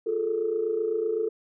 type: tone cluster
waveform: sine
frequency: 350.2 / 416 / 443.9 Hz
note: F4 / G#4 / A4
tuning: +5 / +3 / +15 cents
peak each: -32 / -31 / -25 dBFS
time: 0.06-1.29 s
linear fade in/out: 10 ms
effects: tanh soft clip ceiling -15 dBFS